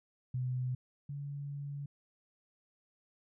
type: tone pair in turn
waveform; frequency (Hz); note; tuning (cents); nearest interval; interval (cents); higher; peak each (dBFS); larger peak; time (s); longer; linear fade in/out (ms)
sine; 126.8 / 142.33; B2 / C#3; +46 / +46; major second; 200; second; -32 / -38; first; 0.34-0.75 / 1.09-1.86; second; 5
effects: none